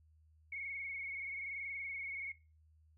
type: tone with frequency modulation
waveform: sine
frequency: 2200 Hz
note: C#7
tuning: 14 cents flat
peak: -40 dBFS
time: 0.52-2.32 s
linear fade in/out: 5 ms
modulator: 21 Hz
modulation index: 2.7
effects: noise-tail reverb RT60 0.3 s tail -18 dB re dry + added 78 Hz sine -64 dBFS peak until 2.97 s